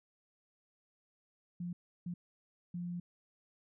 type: tone bursts at uneven times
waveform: sine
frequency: 175.2 Hz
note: F3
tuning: 6 cents sharp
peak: -37 dBFS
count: 3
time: 1.6-1.73 / 2.06-2.14 / 2.74-3 s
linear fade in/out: 5 ms
effects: none